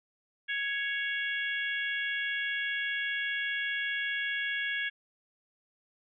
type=harmonic tone; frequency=555 Hz; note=C#5; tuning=2 cents sharp; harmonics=3 / 4 / 5 / 6; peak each=-32 / -36 / -39 / -39 dBFS; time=0.48-4.9 s; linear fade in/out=20 ms; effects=none

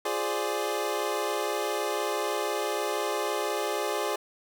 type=chord; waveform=25% pulse; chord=D half-diminished seventh; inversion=first; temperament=equal; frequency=349.2 / 415.3 / 523.3 / 587.3 Hz; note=F4 / Ab4 / C5 / D5; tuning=0 / 0 / 0 / 0 cents; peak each=-32 / -27 / -32 / -29 dBFS; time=0.05-4.16 s; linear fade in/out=5 ms; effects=none

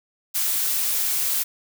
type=noise; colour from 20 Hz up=blue; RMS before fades=-23 dBFS; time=0.34-1.44 s; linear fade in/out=20 ms; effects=none

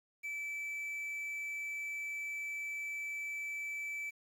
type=tone with quantisation; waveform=triangle; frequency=2313 Hz; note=D7; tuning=27 cents flat; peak=-36 dBFS; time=0.23-4.11 s; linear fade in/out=20 ms; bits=10; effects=none

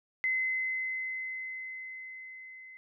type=tone with level ramp; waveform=sine; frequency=2048 Hz; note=C7; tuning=38 cents flat; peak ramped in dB=-26 to -47 dBFS; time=0.24-2.77 s; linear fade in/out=0 ms; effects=none

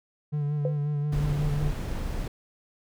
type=tone with vibrato; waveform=triangle; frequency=146.83 Hz; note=D3; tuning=in tune; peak=-23 dBFS; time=0.32-1.71 s; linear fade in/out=20 ms; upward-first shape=sine; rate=5.6 Hz; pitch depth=31 cents each way
type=tone with exponential decay; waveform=sine; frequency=503 Hz; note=B4; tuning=32 cents sharp; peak=-22 dBFS; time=0.65-0.78 s; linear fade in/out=2 ms; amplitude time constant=28 ms
type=noise; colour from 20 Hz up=brown; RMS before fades=-30 dBFS; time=1.12-2.28 s; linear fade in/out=5 ms
effects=none

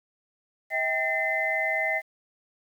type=tone cluster; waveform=sine; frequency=641 / 786 / 1806 / 2056 Hz; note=E5 / G5 / A6 / C7; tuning=-49 / +4 / +45 / -31 cents; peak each=-30 / -33 / -32 / -26 dBFS; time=0.7-2.02 s; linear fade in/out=50 ms; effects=9-bit

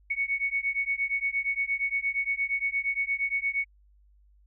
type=beating tone pair; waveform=sine; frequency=2217 / 2225.6 Hz; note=C#7 / C#7; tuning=0 / +6 cents; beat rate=8.6 Hz; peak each=-29 dBFS; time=0.1-3.65 s; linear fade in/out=10 ms; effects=added 50 Hz sine -57 dBFS peak until 4.46 s

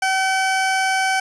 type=tone; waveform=20% pulse; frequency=763 Hz; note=G5; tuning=47 cents flat; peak=-12 dBFS; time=0.02-1.2 s; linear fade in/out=5 ms; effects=resampled to 22050 Hz + 7-bit

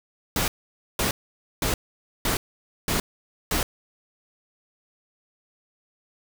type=noise bursts; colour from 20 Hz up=pink; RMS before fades=-24 dBFS; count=6; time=0.36-3.63 s; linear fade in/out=2 ms; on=120 ms; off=510 ms; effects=none

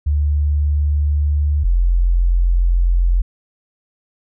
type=tone pair in turn; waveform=sine; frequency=73.42 / 43.66 Hz; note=D2 / F1; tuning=0 / 0 cents; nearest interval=major sixth; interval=900 cents; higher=first; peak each=-13 / -11 dBFS; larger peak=second; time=0.06-1.64 / 1.64-3.22 s; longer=neither; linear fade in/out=10 ms; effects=none

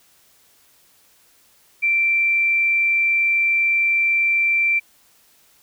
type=tone; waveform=sine; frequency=2349 Hz; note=D7; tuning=in tune; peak=-15 dBFS; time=1.82-4.8 s; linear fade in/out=20 ms; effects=white hiss -56 dBFS RMS until 5.62 s

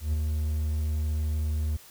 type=tone with ADSR envelope; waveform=triangle; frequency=76.6 Hz; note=D#2; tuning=27 cents flat; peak=-20 dBFS; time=0-1.77 s; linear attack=130 ms; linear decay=19 ms; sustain=-3 dB; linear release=10 ms; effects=white hiss -51 dBFS RMS until 1.9 s

